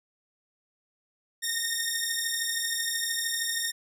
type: beating tone pair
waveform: 10% pulse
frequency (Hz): 1832 / 1845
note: A#6 / A#6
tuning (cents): -31 / -18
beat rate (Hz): 13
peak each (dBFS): -22 / -21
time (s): 1.42-3.72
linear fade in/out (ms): 20
effects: none